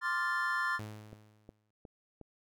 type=chord; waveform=triangle; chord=D minor seventh; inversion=third; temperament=equal; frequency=1046.5 / 1174.7 / 1396.9 / 1760 Hz; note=C6 / D6 / F6 / A6; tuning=0 / 0 / 0 / 0 cents; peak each=-34 / -38 / -34 / -32 dBFS; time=0.01-0.8 s; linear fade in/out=50 ms
type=tone with exponential decay; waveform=sawtooth; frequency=106.7 Hz; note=G#2; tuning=47 cents sharp; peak=-35 dBFS; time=0.79-1.71 s; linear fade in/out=5 ms; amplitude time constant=200 ms
type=click train; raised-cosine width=2 ms; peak=-35 dBFS; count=4; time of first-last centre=1.13-2.213 s; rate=2.77 Hz
effects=none